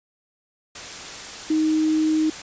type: tone in noise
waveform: sine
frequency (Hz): 312.7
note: D#4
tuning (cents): +9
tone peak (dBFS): -17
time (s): 1.5-2.3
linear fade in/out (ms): 5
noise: white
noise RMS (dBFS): -35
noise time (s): 0.75-2.42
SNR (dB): +15
effects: resampled to 16000 Hz